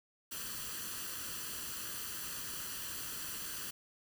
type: noise with comb filter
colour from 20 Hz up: white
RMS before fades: -42 dBFS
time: 0.31-3.71 s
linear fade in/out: 10 ms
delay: 0.67 ms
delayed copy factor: +0.65
effects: none